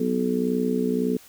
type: harmonic tone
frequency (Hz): 61.74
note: B1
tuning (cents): 0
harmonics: 3 / 4 / 5 / 6 / 7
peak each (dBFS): -28 / -24 / -35 / -32 / -26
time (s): 0-1.17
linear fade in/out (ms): 5
effects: white hiss -50 dBFS RMS until 1.28 s